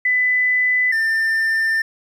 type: tone pair in turn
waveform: sine / triangle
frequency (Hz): 2000 / 1792.5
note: B6 / A6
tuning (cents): +21 / +32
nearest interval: major second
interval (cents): 189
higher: first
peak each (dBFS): -14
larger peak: neither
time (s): 0.05-0.92 / 0.92-1.82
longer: second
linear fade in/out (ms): 5
effects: 9-bit